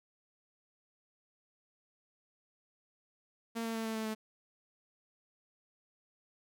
sawtooth tone with pitch steps, 228.9 / 226.7 / 224.4 / 222.3 / 220.1 / 217.9 Hz, A#3 / A#3 / A3 / A3 / A3 / A3, -31 / -48 / +34 / +18 / +1 / -17 cents, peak -31 dBFS, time 3.55-4.15 s, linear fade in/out 20 ms, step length 100 ms, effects none

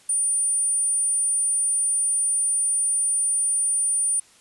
sine tone, 9320 Hz, D9, 14 cents flat, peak -19 dBFS, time 0.09-4.2 s, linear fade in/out 5 ms, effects white hiss -54 dBFS RMS until 4.4 s + resampled to 24000 Hz

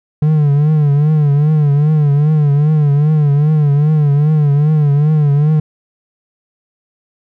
triangle tone with vibrato, 148.5 Hz, D3, 20 cents sharp, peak -6 dBFS, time 0.22-5.6 s, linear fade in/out 5 ms, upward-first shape triangle, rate 2.5 Hz, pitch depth 100 cents each way, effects none

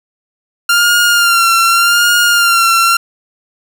sawtooth tone with vibrato, 1391 Hz, F6, 7 cents flat, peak -4 dBFS, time 0.69-2.97 s, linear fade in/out 5 ms, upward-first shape sine, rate 0.85 Hz, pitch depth 43 cents each way, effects none

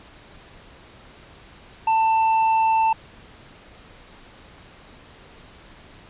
sine tone with tanh clipping, 890 Hz, A5, 20 cents sharp, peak -17 dBFS, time 1.87-2.93 s, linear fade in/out 5 ms, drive 6 dB, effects pink hiss -47 dBFS RMS until 6.09 s + resampled to 8000 Hz

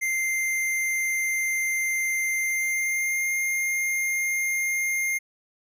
square tone with pitch glide, 2093 to 2117 Hz, C7 to C7, 0 to +20 cents, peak -24 dBFS, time 0.01-5.19 s, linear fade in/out 20 ms, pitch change +20 cents, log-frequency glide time 2.39-3.32 s, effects none

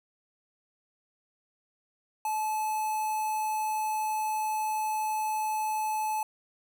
square tone with notch filter, 863 Hz, A5, 34 cents flat, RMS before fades -30 dBFS, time 2.25-6.23 s, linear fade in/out 2 ms, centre 3700 Hz, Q 0.77, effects none

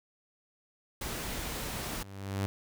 pink noise, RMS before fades -37 dBFS, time 1.01-2.03 s, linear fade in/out 5 ms
sawtooth tone with exponential growth, 98 Hz, G2, in tune, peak -24 dBFS, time 1.63-2.46 s, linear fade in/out 0 ms, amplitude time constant 180 ms
effects none

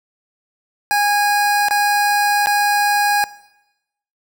25% pulse tone with dropouts, 822 Hz, G#5, 18 cents flat, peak -10 dBFS, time 0.91-3.24 s, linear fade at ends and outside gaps 0 ms, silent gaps 1.685-1.709 / 2.46-2.47 s, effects noise-tail reverb RT60 0.9 s tail -19 dB re dry

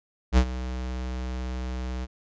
square tone with ADSR envelope, 63 Hz, B1, 35 cents sharp, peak -14 dBFS, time 0.32-2.07 s, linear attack 55 ms, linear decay 69 ms, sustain -16 dB, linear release 35 ms, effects resampled to 16000 Hz

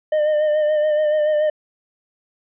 triangle tone with vibrato, 607 Hz, D#5, 43 cents flat, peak -13 dBFS, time 0.12-1.5 s, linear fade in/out 5 ms, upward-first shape sine, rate 7 Hz, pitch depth 32 cents each way, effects resampled to 8000 Hz

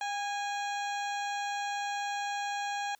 harmonic tone with a mistuned harmonic, 823 Hz, G#5, 16 cents flat, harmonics 1 / 2 / 3 / 4 / 5 / 7 / 8 / 9, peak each -33 / -39 / -43 / -45 / -47 / -50 / -51 / -52 dBFS, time 0.01-2.95 s, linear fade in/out 2 ms, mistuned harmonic 1, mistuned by -30 cents, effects white hiss -68 dBFS RMS until 2.99 s

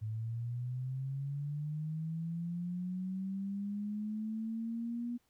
sine linear sweep, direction up, 107 to 241.5 Hz, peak -35 dBFS, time 0.01-5.18 s, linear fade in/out 20 ms, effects pink hiss -75 dBFS RMS until 5.29 s

